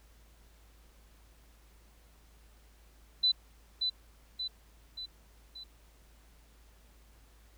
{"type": "tone with echo", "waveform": "sine", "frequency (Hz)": 4000, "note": "B7", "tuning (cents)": 21, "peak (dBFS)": -23, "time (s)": [3.23, 3.32], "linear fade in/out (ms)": 10, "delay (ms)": 580, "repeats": 4, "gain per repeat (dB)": -5, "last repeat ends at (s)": 5.64, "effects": ["added 54 Hz sine -58 dBFS peak until 7.57 s", "pink hiss -65 dBFS RMS until 7.57 s"]}